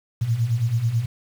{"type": "beating tone pair", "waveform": "sine", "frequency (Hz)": [110, 119.2], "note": ["A2", "A#2"], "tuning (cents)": [0, 39], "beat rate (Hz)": 9.2, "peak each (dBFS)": [-25, -20], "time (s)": [0.21, 1.06], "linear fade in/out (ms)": 10, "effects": ["7-bit"]}